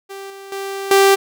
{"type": "tone with level steps", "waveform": "sawtooth", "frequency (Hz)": 392, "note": "G4", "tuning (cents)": 0, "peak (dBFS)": [-26, -30, -20, -5], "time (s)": [0.09, 1.16], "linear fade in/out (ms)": 20, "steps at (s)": [0.3, 0.52, 0.91], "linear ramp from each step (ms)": 2, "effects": []}